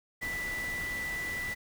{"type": "tone in noise", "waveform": "sine", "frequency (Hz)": 1975.5, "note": "B6", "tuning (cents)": 0, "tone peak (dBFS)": -33, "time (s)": [0.21, 1.55], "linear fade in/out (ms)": 20, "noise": "pink", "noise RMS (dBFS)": -42, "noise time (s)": [0.21, 1.55], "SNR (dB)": 6, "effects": []}